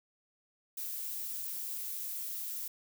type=noise; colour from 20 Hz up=violet; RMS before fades=-39 dBFS; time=0.77-2.68 s; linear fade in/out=5 ms; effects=none